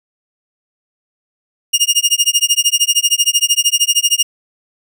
20% pulse tone with tremolo, 2840 Hz, F7, 28 cents sharp, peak -3 dBFS, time 1.73-4.23 s, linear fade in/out 10 ms, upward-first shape sine, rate 13 Hz, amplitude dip 100%, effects none

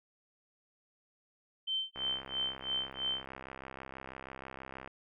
sine tone with tremolo, 3100 Hz, G7, 20 cents flat, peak -30 dBFS, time 1.67-3.26 s, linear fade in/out 10 ms, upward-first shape sine, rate 3 Hz, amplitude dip 100%
click train, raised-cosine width 0.5 ms, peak -29 dBFS, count 194, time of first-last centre 1.96-4.875 s, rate 66.2 Hz
effects none

